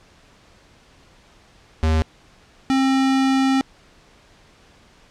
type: tone pair in turn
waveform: square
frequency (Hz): 79.3 / 266.7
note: D#2 / C4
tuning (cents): +33 / +33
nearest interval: octave + major sixth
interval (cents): 2100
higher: second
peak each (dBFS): -16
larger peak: neither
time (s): 1.83-2.02 / 2.7-3.61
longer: second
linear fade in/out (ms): 0
effects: pink hiss -52 dBFS RMS until 5.1 s + low-pass 6000 Hz 12 dB/octave